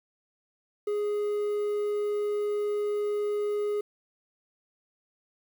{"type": "tone with quantisation", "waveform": "triangle", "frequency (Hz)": 415.3, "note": "G#4", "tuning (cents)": 0, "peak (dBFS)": -24, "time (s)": [0.87, 3.81], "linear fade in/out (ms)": 5, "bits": 9, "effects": []}